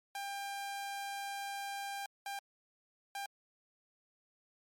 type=tone bursts at uneven times; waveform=sawtooth; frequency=797 Hz; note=G5; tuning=28 cents sharp; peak=-35 dBFS; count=3; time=0.15-2.06 / 2.26-2.39 / 3.15-3.26 s; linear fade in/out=2 ms; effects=MP3 64 kbps